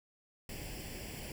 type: noise with comb filter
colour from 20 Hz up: pink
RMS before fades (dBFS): -44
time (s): 0.49-1.32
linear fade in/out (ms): 2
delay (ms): 0.39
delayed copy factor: +0.75
effects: none